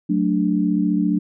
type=chord; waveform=sine; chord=D major; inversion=first; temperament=equal; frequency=185 / 220 / 293.7 Hz; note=F#3 / A3 / D4; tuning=0 / 0 / 0 cents; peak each=-20 / -22 / -20 dBFS; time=0.09-1.19 s; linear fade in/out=10 ms; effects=none